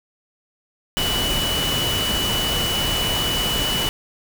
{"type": "tone in noise", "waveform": "sine", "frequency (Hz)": 2960, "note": "F#7", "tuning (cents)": 0, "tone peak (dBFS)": -22, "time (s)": [0.97, 3.89], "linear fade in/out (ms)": 0, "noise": "pink", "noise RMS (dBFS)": -24, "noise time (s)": [0.97, 3.89], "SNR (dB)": -1, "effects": []}